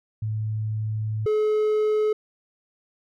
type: tone pair in turn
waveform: sine / triangle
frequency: 108.4 / 427.6 Hz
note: A2 / A4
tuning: -25 / -49 cents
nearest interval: 2 octaves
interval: 2376 cents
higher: second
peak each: -24 / -17 dBFS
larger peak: second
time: 0.22-1.26 / 1.26-2.13 s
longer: first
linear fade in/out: 5 ms
effects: none